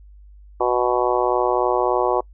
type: harmonic tone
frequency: 123.47 Hz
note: B2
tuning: in tune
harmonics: 3 / 4 / 5 / 6 / 7 / 8 / 9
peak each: -22 / -23 / -24 / -25 / -25 / -26 / -27 dBFS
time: 0.6-2.21 s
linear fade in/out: 10 ms
effects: noise-tail reverb RT60 0.1 s tail -26 dB re dry + added 50 Hz sine -42 dBFS peak until 2.33 s